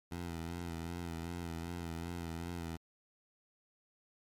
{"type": "tone with vibrato", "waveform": "15% pulse", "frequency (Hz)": 84.7, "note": "E2", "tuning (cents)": 48, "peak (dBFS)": -33, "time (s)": [0.11, 2.77], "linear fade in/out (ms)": 10, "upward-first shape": "sine", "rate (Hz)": 2.6, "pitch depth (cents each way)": 51, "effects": ["MP3 96 kbps"]}